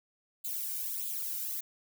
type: noise with flanger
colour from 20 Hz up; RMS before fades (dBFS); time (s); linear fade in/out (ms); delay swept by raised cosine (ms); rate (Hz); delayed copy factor
violet; -36; 0.44-1.61; 10; 0.26 to 1.36; 1.6; +0.85
effects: none